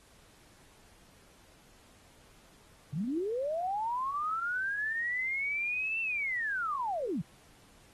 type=linear two-way sweep; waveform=sine; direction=up then down; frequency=130.81 to 2700 to 130.81 Hz; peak=-30 dBFS; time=2.93-7.22 s; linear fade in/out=10 ms; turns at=6.01 s; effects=pink hiss -61 dBFS RMS until 7.93 s + AAC 32 kbps